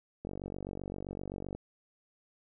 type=click train; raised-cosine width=2 ms; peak=-26 dBFS; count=63; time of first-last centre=0.25-1.55 s; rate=47.7 Hz; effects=none